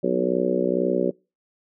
harmonic tone with a mistuned harmonic, 62.1 Hz, B1, 10 cents sharp, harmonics 3 / 4 / 5 / 6 / 7 / 8 / 9, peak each -28 / -28 / -29 / -24 / -28 / -28 / -27 dBFS, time 0.03-1.11 s, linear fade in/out 10 ms, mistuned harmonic 3, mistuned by -28 cents, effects noise-tail reverb RT60 0.3 s tail -26 dB re dry

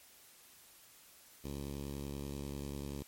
10% pulse tone with notch filter, 70.3 Hz, C#2, 25 cents sharp, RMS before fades -42 dBFS, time 1.44-3.03 s, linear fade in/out 5 ms, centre 1500 Hz, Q 0.61, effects white hiss -60 dBFS RMS until 3.07 s + MP3 64 kbps

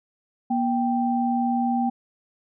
sine tone pair together, 239.5 / 784 Hz, A#3 / G5, +47 / 0 cents, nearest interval octave + major sixth, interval 2053 cents, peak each -22 / -24 dBFS, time 0.5-1.9 s, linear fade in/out 10 ms, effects none

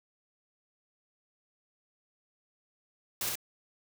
white noise with echo, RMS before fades -33 dBFS, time 3.21-3.29 s, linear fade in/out 2 ms, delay 65 ms, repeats 1, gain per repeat -2 dB, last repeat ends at 3.355 s, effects none

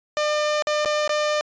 sawtooth tone with dropouts, 601 Hz, D5, 40 cents sharp, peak -16 dBFS, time 0.17-1.41 s, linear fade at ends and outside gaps 0 ms, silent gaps 0.623-0.671 / 0.849-0.858 / 1.077-1.094 s, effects resampled to 16000 Hz

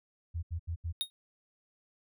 sine tone bursts, 84 Hz, E2, 33 cents sharp, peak -32 dBFS, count 4, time 0.34-0.927 s, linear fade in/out 20 ms, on 89 ms, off 77 ms
square tone with exponential decay, 3729 Hz, A#7, in tune, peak -26 dBFS, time 1.01-1.1 s, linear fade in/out 0 ms, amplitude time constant 18 ms
effects none

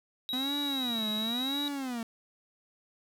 triangle tone, 3842 Hz, B7, 48 cents flat, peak -30 dBFS, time 0.29-1.68 s, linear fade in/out 0 ms
45% pulse tone with vibrato, 248 Hz, B3, 7 cents sharp, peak -33 dBFS, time 0.33-2.03 s, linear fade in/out 2 ms, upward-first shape sine, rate 0.95 Hz, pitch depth 260 cents each way
effects none

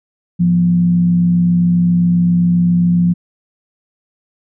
sine tone with frequency modulation, 174.61 Hz, F3, in tune, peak -9 dBFS, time 0.39-3.14 s, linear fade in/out 20 ms, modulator 67.5 Hz, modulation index 0.3, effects none

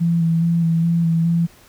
sine tone with vibrato, 166.8 Hz, E3, 21 cents sharp, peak -14 dBFS, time 0-1.47 s, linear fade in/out 20 ms, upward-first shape square, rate 2.4 Hz, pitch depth 19 cents each way, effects pink hiss -49 dBFS RMS until 1.68 s

